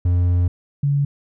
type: tone pair in turn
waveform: triangle / sine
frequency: 88.4 / 141.92 Hz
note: F2 / C#3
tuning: +22 / +41 cents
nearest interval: minor sixth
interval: 819 cents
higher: second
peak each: -12 / -15 dBFS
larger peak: first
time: 0.05-0.48 / 0.83-1.05 s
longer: first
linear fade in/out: 5 ms
effects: none